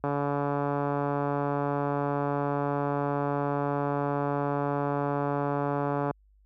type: click train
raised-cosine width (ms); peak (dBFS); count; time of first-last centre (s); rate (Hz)
1; -15; 869; 0.04-6.11; 143
effects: added 50 Hz sine -49 dBFS peak until 6.45 s + high-pass 80 Hz 12 dB/octave